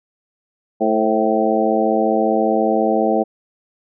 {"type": "harmonic tone with a mistuned harmonic", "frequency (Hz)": 110, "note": "A2", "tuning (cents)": 0, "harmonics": [2, 3, 4, 5, 6, 7], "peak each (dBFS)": [-21, -21, -21, -21, -21, -21], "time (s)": [0.8, 3.24], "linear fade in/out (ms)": 20, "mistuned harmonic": 5, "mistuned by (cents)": -49, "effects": []}